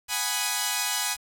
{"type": "chord", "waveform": "5% pulse", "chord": "G# minor seventh", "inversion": "third", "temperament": "equal", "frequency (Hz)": [740, 830.6, 987.8, 1244.5], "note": ["F#5", "G#5", "B5", "D#6"], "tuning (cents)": [0, 0, 0, 0], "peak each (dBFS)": [-22, -17, -18, -22], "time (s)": [0.08, 1.17], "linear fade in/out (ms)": 50, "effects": ["8-bit"]}